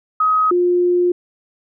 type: tone pair in turn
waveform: sine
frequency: 1264 / 354.7 Hz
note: D#6 / F4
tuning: +27 / +27 cents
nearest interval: octave + minor seventh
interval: 2200 cents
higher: first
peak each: -12 dBFS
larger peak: neither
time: 0.2-0.51 / 0.51-1.12 s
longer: second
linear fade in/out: 5 ms
effects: none